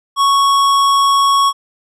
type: tone with hard clipping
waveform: triangle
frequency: 1108.7 Hz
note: C#6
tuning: in tune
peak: -11 dBFS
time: 0.16-1.53 s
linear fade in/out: 50 ms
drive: 18 dB
effects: none